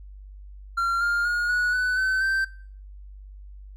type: tone with pitch steps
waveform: triangle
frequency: 1376 / 1404.9 / 1434.4 / 1464.6 / 1495.3 / 1526.8 / 1558.8 Hz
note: F6 / F6 / F6 / F#6 / F#6 / G6 / G6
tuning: -26 / +10 / +46 / -18 / +18 / -46 / -10 cents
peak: -19 dBFS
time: 0.77-2.45 s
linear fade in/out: 10 ms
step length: 240 ms
effects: noise-tail reverb RT60 0.5 s tail -21 dB re dry + added 49 Hz sine -40 dBFS peak until 3.76 s